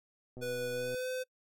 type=click train; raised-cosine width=2 ms; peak=-34 dBFS; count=73; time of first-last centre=0.37-0.946 s; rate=125 Hz
type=tone with pitch glide; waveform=square; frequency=492.4 to 510.9 Hz; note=B4 to C5; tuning=-5 to -41 cents; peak=-35 dBFS; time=0.41-1.24 s; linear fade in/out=20 ms; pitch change=+64 cents; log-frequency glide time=0.73-1.09 s
effects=noise-tail reverb RT60 0.1 s tail -25 dB re dry